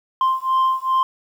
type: beating tone pair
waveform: sine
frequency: 1046.5 / 1049 Hz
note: C6 / C6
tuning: 0 / +4 cents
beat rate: 2.5 Hz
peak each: -17 dBFS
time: 0.21-1.03 s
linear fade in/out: 2 ms
effects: tanh soft clip ceiling -13 dBFS + 8-bit